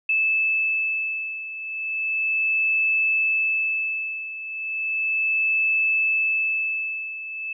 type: beating tone pair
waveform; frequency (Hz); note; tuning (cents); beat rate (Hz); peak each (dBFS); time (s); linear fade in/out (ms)
sine; 2621 / 2621.35; E7 / E7; -11 / -10; 0.35; -22 / -26; 0.09-7.53; 5
effects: none